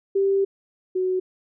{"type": "tone pair in turn", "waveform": "sine", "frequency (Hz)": [392, 370.8], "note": ["G4", "F#4"], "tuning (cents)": [0, 4], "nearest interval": "minor second", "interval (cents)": 96, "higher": "first", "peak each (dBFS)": [-17, -20], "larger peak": "first", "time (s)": [[0.15, 0.45], [0.95, 1.2]], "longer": "first", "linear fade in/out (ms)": 10, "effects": []}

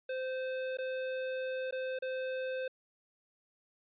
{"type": "tone with dropouts", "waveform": "square", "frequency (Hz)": 518, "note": "C5", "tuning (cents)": -17, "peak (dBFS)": -35, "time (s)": [0.09, 2.68], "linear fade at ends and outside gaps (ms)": 5, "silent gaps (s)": [[0.772, 0.785], [1.71, 1.724], [1.989, 2.022]], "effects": ["resampled to 8000 Hz"]}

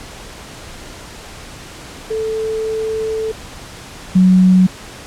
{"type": "tone pair in turn", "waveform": "sine", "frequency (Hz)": [440, 185], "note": ["A4", "F#3"], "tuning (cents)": [0, 0], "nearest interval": "octave + minor third", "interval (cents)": 1500, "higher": "first", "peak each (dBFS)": [-17, -6], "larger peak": "second", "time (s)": [[2.1, 3.32], [4.15, 4.67]], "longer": "first", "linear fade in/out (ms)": 10, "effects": ["pink hiss -34 dBFS RMS until 5.06 s", "low-pass 9000 Hz 12 dB/octave"]}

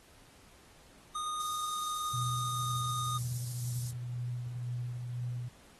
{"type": "tone", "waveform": "square", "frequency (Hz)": 1231, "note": "D#6", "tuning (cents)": -19, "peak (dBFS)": -35, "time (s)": [1.15, 3.18], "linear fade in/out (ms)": 5}
{"type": "high-pass noise", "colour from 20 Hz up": "white", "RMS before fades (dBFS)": -44, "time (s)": [1.4, 3.91], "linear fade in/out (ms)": 0, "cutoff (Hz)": 4800, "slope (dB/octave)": 24}
{"type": "tone with tremolo", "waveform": "sine", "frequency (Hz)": 121.9, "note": "B2", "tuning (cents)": -22, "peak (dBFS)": -33, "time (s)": [2.13, 5.49], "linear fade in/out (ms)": 10, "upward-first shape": "sine", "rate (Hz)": 2, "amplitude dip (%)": 35}
{"effects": ["pink hiss -60 dBFS RMS until 5.79 s", "AAC 32 kbps"]}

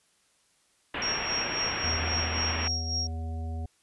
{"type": "low-pass noise", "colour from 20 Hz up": "white", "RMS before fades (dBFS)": -33, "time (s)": [0.94, 2.68], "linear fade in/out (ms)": 5, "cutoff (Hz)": 3000, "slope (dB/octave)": 48}
{"type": "tone with tremolo", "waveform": "sine", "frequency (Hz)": 5588, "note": "F8", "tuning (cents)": 0, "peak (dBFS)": -27, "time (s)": [1.02, 3.07], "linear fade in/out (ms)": 2, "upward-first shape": "sine", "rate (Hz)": 3.7, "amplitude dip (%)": 65}
{"type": "harmonic tone", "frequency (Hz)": 81.1, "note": "E2", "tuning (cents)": -28, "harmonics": [1, 3, 5, 7, 9], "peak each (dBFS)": [-31, -43, -50, -52, -46], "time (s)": [1.84, 3.66], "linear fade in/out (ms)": 5}
{"effects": ["white hiss -67 dBFS RMS until 3.82 s", "resampled to 24000 Hz"]}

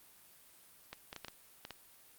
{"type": "clicks", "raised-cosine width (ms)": 0.2, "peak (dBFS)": -26, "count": 7, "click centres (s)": [0.93, 1.129, 1.163, 1.247, 1.283, 1.651, 1.707], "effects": ["white hiss -61 dBFS RMS until 2.18 s", "Opus 32 kbps"]}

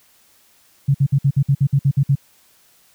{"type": "tone bursts", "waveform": "sine", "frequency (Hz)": 138.59, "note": "C#3", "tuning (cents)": 0, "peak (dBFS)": -11, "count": 11, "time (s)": [0.88, 2.155], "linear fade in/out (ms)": 10, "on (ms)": 65, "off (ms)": 56, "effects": ["white hiss -55 dBFS RMS until 2.94 s"]}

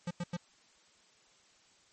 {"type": "tone bursts", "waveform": "square", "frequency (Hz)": 174.7, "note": "F3", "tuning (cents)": 1, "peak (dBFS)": -34, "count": 3, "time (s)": [0.07, 0.368], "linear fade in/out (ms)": 5, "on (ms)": 38, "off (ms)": 92, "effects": ["white hiss -65 dBFS RMS until 1.92 s", "MP3 32 kbps"]}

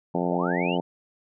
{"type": "harmonic tone", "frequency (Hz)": 88.1, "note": "F2", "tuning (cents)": 16, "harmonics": [2, 3, 4, 5, 6, 7, 8, 9, 10], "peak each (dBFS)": [-28, -30, -31, -32, -33, -33, -34, -35, -35], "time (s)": [0.14, 0.81], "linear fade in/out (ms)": 10}
{"type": "linear sweep", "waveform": "sine", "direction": "up", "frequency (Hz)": [322.1, 3099], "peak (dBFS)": -30, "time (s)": [0.28, 0.78], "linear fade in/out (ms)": 50}
{"effects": []}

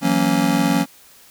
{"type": "chord", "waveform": "square", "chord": "F# dominant seventh", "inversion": "third", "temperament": "just", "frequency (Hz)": [166.5, 185, 231.2, 277.5], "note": ["E3", "F#3", "A#3", "C#4"], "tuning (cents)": [18, 0, -14, 2], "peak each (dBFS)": [-24, -22, -22, -20], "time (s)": [0.01, 0.86], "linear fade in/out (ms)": 50, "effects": ["white hiss -48 dBFS RMS until 1.3 s"]}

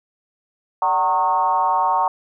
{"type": "tone with frequency modulation", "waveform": "sine", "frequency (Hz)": 922, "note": "A#5", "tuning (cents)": -19, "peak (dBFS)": -15, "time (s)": [0.82, 2.08], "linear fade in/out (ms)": 2, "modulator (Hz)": 169, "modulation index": 1.2, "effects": []}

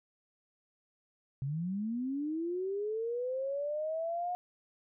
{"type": "linear sweep", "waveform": "sine", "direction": "up", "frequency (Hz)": [129.7, 723], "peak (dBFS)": -32, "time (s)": [1.42, 4.35], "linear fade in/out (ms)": 0, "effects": []}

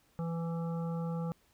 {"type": "harmonic tone", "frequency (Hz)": 166.7, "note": "E3", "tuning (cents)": 20, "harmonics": [1, 3, 5, 7, 8], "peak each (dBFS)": [-33, -42, -47, -51, -53], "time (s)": [0.19, 1.32], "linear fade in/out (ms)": 0, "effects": ["pink hiss -69 dBFS RMS until 1.53 s"]}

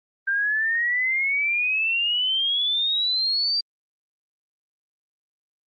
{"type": "exponential sweep", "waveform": "sine", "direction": "up", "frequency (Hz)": [1576, 4719], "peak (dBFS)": -20, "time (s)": [0.27, 3.61], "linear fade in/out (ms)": 10, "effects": ["Opus 24 kbps"]}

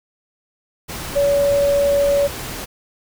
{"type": "tone in noise", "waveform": "sine", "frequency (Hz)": 567, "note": "C#5", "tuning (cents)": 39, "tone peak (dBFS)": -13, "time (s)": [1.15, 2.28], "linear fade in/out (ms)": 20, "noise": "pink", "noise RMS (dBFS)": -29, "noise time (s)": [0.88, 2.66], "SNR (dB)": 13, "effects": []}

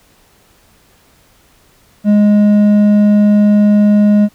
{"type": "tone with hard clipping", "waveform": "sine", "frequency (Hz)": 207.5, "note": "G#3", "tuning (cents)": -1, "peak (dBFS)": -7, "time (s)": [2.04, 4.29], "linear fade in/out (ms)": 50, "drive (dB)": 5, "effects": ["pink hiss -50 dBFS RMS until 4.34 s"]}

